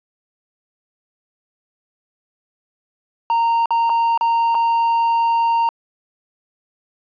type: tone with dropouts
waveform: triangle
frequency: 925 Hz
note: A#5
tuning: 14 cents flat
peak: -12 dBFS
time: 3.3-5.69 s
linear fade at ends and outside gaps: 1 ms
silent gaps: 3.658-3.706 / 3.895-3.899 / 4.176-4.21 / 4.546-4.55 s
effects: resampled to 11025 Hz + 9-bit